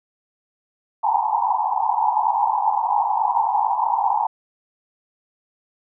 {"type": "band-pass noise", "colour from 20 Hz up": "pink", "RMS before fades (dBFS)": -20, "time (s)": [1.03, 4.27], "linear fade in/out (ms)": 5, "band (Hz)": [790, 970], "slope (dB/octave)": 96, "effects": []}